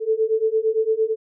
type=beating tone pair; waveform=sine; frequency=436.4 / 445.2 Hz; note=A4 / A4; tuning=-14 / +20 cents; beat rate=8.8 Hz; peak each=-21 / -20 dBFS; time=0-1.16 s; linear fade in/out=50 ms; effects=none